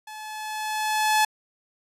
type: tone with level ramp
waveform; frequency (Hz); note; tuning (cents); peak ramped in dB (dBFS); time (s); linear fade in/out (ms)
sawtooth; 860; A5; -40; -34 to -13; 0.07-1.25; 5
effects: resampled to 32000 Hz